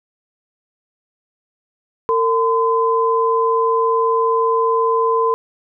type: tone pair together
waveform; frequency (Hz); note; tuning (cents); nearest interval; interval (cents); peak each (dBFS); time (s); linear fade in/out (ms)
sine; 454.7 / 1020; A#4 / C6; -43 / -44; octave + major second; 1399; -16; 2.09-5.34; 0
effects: none